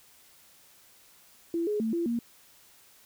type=tone with pitch steps; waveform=sine; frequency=336.5 / 419.2 / 223 / 339.8 / 234.8 Hz; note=E4 / G#4 / A3 / F4 / A#3; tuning=+36 / +16 / +23 / -47 / +13 cents; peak=-26 dBFS; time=1.54-2.19 s; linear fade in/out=2 ms; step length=130 ms; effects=white hiss -58 dBFS RMS until 3.05 s